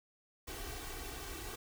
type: noise with comb filter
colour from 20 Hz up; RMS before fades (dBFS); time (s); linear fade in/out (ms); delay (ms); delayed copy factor
pink; -44; 0.47-1.56; 10; 2.6; +0.9
effects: none